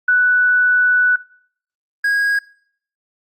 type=tone pair in turn; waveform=sine / triangle; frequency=1484 / 1643.8 Hz; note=F#6 / G#6; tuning=+5 / -18 cents; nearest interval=major second; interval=177 cents; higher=second; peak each=-10 / -12 dBFS; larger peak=first; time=0.08-1.16 / 2.04-2.39 s; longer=first; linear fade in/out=5 ms; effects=noise-tail reverb RT60 0.6 s tail -22 dB re dry + Opus 48 kbps